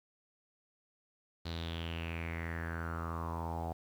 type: tone with low-pass filter sweep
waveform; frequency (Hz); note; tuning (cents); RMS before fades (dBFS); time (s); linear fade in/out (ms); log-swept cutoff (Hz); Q
sawtooth; 83.1; E2; +15; -39; 1.45-3.73; 10; 4200 to 740; 6.2
effects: 10-bit